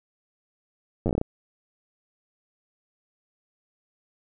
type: slowing click train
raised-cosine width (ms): 2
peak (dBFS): -12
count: 9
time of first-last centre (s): 1.06-1.214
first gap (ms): 9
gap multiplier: 1.21
effects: none